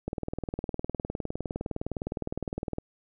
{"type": "click train", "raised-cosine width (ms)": 2, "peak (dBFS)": -18, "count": 54, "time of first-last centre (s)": [0.08, 2.784], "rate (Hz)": 19.6, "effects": []}